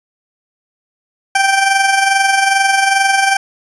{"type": "tone with amplitude modulation", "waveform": "20% pulse", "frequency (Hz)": 782, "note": "G5", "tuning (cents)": -4, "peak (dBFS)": -3, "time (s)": [1.35, 3.37], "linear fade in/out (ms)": 5, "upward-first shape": "sine", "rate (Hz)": 22.4, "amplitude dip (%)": 50, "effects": ["resampled to 24000 Hz", "7-bit"]}